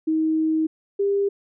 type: tone pair in turn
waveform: sine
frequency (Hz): 316.4 / 399.9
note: D#4 / G4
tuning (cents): +29 / +35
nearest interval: major third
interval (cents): 406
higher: second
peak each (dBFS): -18 / -18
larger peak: neither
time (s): 0.07-0.67 / 0.99-1.29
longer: first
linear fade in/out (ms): 10
effects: none